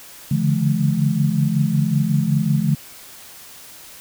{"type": "tone cluster", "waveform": "sine", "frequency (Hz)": [142.1, 147.5, 169.8, 213.5], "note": ["C#3", "D3", "F3", "G#3"], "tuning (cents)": [43, 8, -48, 48], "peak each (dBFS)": -21, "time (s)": [0.31, 2.75], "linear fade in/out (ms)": 5, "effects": ["white hiss -41 dBFS RMS until 4 s"]}